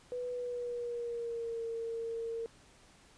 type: tone with pitch glide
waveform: sine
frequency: 493.9 to 458.2 Hz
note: B4 to A#4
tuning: 0 to -30 cents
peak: -35 dBFS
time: 0.12-2.46 s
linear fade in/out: 0 ms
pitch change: -130 cents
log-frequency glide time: 0.3-1.63 s
effects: pink hiss -61 dBFS RMS until 3.17 s + resampled to 22050 Hz